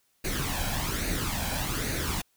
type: noise with flanger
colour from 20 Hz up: pink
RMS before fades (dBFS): -30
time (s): 0.24-2.22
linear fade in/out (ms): 10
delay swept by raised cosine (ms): 0.46 to 1.28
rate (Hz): 1.2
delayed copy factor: +0.6
effects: white hiss -70 dBFS RMS until 2.36 s